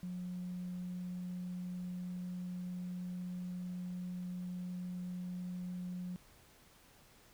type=tone; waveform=sine; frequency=180 Hz; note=F#3; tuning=47 cents flat; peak=-38 dBFS; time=0.03-6.16 s; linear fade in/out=0 ms; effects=tanh soft clip ceiling -35 dBFS + pink hiss -63 dBFS RMS until 7.33 s